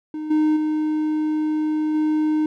triangle tone with level steps, 307.8 Hz, D#4, 19 cents flat, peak -24 / -13 / -17 / -15 dBFS, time 0.14-2.46 s, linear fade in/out 2 ms, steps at 0.3 / 0.56 / 1.94 s, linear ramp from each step 10 ms, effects none

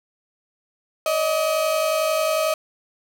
35% pulse tone pair together, 580 / 631.1 Hz, D5 / D#5, -22 / +24 cents, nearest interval minor second, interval 146 cents, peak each -25 / -18 dBFS, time 1.06-2.54 s, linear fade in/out 2 ms, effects none

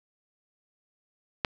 click, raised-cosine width 0.3 ms, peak -9 dBFS, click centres 1.448 s, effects 8-bit

